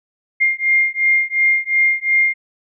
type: beating tone pair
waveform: sine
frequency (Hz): 2115 / 2117.8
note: C7 / C7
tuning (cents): +18 / +20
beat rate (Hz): 2.8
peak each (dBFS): -16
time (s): 0.4-2.34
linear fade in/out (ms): 20
effects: none